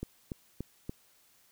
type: click train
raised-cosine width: 3 ms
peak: -23 dBFS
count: 4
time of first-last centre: 0.03-0.895 s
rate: 3.47 Hz
effects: white hiss -65 dBFS RMS until 1.51 s